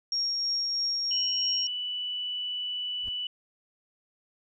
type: tone with tremolo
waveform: sine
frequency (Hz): 5570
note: F8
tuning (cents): -5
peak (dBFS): -25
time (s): 0.12-1.67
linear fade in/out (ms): 2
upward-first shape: triangle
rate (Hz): 3.1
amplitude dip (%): 25
type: tone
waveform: sine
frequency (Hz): 2968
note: F#7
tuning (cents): +5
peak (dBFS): -30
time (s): 1.11-3.27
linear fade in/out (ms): 2
type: noise with exponential growth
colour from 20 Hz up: brown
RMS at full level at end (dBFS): -39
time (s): 2.98-3.09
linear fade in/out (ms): 5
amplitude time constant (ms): 22
effects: none